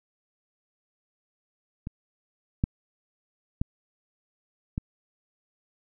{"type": "clicks", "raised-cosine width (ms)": 5, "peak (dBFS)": [-21, -10, -13, -16], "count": 4, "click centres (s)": [1.871, 2.639, 3.615, 4.779], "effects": []}